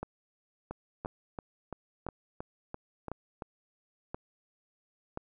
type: two click trains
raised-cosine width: 1 ms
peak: -22 / -24 dBFS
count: 6 / 9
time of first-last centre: 0.03-5.174 / 0.71-3.422 s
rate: 0.972 / 2.95 Hz
effects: none